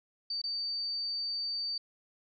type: tone with dropouts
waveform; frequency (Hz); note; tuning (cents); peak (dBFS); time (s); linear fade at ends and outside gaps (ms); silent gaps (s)
sine; 4604; D8; -35; -32; 0.3-1.78; 5; 0.417-0.438
effects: none